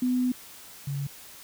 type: tone pair in turn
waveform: sine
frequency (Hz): 250.9 / 140.37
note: B3 / C#3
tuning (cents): +28 / +22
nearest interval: minor seventh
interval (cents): 1006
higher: first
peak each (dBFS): -22 / -28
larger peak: first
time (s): 0.02-0.32 / 0.87-1.07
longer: first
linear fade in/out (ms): 5
effects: white hiss -47 dBFS RMS until 1.43 s